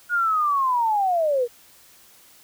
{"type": "linear sweep", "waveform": "sine", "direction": "down", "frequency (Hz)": [1453, 460.9], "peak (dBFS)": -18, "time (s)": [0.09, 1.48], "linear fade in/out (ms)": 50, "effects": ["white hiss -52 dBFS RMS until 2.43 s"]}